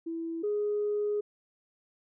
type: tone pair in turn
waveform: sine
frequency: 330 / 415.8 Hz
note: E4 / G#4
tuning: +2 / +2 cents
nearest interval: major third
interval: 400 cents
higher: second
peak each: -32 / -26 dBFS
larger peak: second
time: 0.06-0.43 / 0.43-1.21 s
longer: second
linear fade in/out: 10 ms
effects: tanh soft clip ceiling -22 dBFS